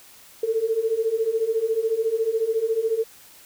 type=beating tone pair; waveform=sine; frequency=438.6 / 452.6 Hz; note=A4 / A4; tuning=-6 / +49 cents; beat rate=14 Hz; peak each=-25 / -22 dBFS; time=0.43-3.04 s; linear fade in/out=5 ms; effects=white hiss -49 dBFS RMS until 3.45 s